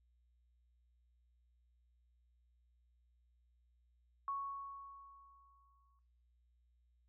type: tone with exponential decay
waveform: sine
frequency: 1108.7 Hz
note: C#6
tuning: in tune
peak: -36 dBFS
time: 4.28-5.99 s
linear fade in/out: 1 ms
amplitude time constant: 370 ms
effects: noise-tail reverb RT60 0.8 s tail -19 dB re dry + added 60 Hz sine -70 dBFS peak until 7.08 s